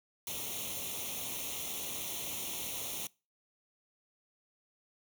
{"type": "noise with comb filter", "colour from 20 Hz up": "white", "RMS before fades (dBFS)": -39, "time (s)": [0.27, 3.07], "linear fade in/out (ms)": 2, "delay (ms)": 0.31, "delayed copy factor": 0.8, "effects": ["noise-tail reverb RT60 0.3 s tail -23 dB re dry", "high-pass 60 Hz 12 dB/octave"]}